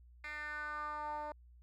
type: tone with band-pass filter sweep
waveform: 10% pulse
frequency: 299.8 Hz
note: D4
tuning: 36 cents sharp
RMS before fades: -42 dBFS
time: 0.24-1.32 s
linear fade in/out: 2 ms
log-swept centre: 2200 to 730 Hz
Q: 4.1
effects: added 60 Hz sine -57 dBFS peak until 1.62 s